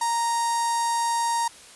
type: tone with notch filter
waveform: sawtooth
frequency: 932.3 Hz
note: A#5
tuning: in tune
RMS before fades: -24 dBFS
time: 0.01-1.48 s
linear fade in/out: 5 ms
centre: 2500 Hz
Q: 0.51
effects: white hiss -47 dBFS RMS until 1.75 s + resampled to 24000 Hz